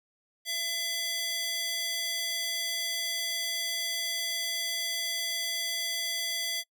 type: tone with high-pass filter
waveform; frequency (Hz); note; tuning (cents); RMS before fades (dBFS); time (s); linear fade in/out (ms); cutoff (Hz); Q
square; 673; E5; +36; -32; 0.45-6.64; 50; 3100; 1.4
effects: noise-tail reverb RT60 0.1 s tail -25 dB re dry